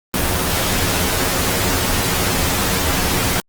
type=noise with comb filter; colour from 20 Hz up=pink; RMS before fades=-18 dBFS; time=0.14-3.4 s; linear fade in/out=0 ms; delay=11 ms; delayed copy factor=+0.55; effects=Opus 24 kbps